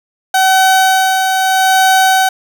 30% pulse tone with tremolo, 759 Hz, F#5, 44 cents sharp, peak -4 dBFS, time 0.34-2.29 s, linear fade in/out 5 ms, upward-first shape sine, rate 0.79 Hz, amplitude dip 40%, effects none

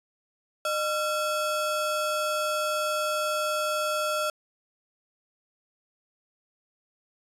square ring-modulated tone, 987.8 Hz, B5, in tune, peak -23 dBFS, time 0.65-4.3 s, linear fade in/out 2 ms, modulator 378 Hz, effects resampled to 32000 Hz

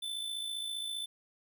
square tone with amplitude modulation, 3520 Hz, A7, in tune, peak -34 dBFS, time 0.02-1.06 s, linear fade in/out 10 ms, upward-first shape sine, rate 55.1 Hz, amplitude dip 50%, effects none

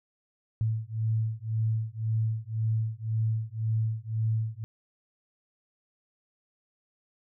sine beating tone pair, 110 / 111.9 Hz, A2 / A2, 0 / +30 cents, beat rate 1.9 Hz, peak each -29 dBFS, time 0.61-4.64 s, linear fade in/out 0 ms, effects none

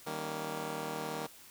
10% pulse chord, Eb dominant seventh, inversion none, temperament just, 155.56 / 194.45 / 233.3 / 280 Hz, Eb3 / G3 / Bb3 / Db4, 0 / -14 / +2 / +18 cents, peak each -33 / -36 / -34 / -39 dBFS, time 0.06-1.27 s, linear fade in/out 10 ms, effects white hiss -55 dBFS RMS until 1.5 s

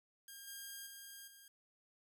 5% pulse tone with level steps, 1613 Hz, G6, 49 cents sharp, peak -40 / -36 / -40 / -47 dBFS, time 0.28-1.48 s, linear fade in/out 2 ms, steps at 0.47 / 0.86 / 1.27 s, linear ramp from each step 10 ms, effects none

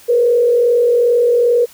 sine tone with frequency modulation, 480 Hz, B4, 49 cents flat, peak -9 dBFS, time 0.08-1.66 s, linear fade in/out 20 ms, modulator 42.5 Hz, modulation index 0.51, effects white hiss -43 dBFS RMS until 1.73 s

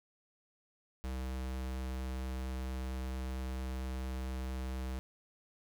square tone, 64.6 Hz, C2, 21 cents flat, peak -37 dBFS, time 1.04-4.99 s, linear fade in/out 0 ms, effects none

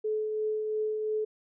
sine tone with tremolo, 430.5 Hz, A4, 38 cents flat, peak -26 dBFS, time 0.04-1.25 s, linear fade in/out 10 ms, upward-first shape triangle, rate 2.9 Hz, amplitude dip 35%, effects none

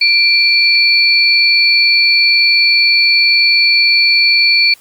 sine tone pair together, 2356 / 4439 Hz, D7 / C#8, +5 / +2 cents, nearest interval major seventh, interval 1097 cents, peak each -10 dBFS, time 0.01-4.74 s, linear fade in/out 5 ms, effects white hiss -45 dBFS RMS until 4.8 s + Opus 24 kbps

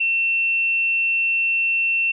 sine tone, 2700 Hz, E7, 41 cents sharp, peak -17 dBFS, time 0-2.12 s, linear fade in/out 10 ms, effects none

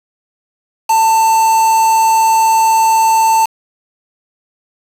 triangle tone with quantisation, 892 Hz, A5, 23 cents sharp, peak -6 dBFS, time 0.89-3.46 s, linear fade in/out 10 ms, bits 3, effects resampled to 32000 Hz

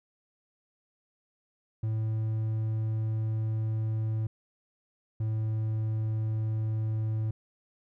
triangle tone pair in turn, 110 / 109.58 Hz, A2 / A2, 0 / -7 cents, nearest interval unison, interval 7 cents, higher first, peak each -25 dBFS, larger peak neither, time 1.83-4.27 / 5.2-7.31 s, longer first, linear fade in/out 5 ms, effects none

